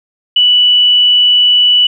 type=tone; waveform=sine; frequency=2960 Hz; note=F#7; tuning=in tune; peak=-5 dBFS; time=0.36-1.87 s; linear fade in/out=5 ms; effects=none